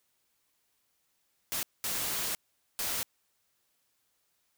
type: noise bursts at uneven times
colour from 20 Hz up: white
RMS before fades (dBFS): -33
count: 3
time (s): 1.52-1.63 / 1.84-2.35 / 2.79-3.03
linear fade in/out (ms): 0
effects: white hiss -75 dBFS RMS until 4.57 s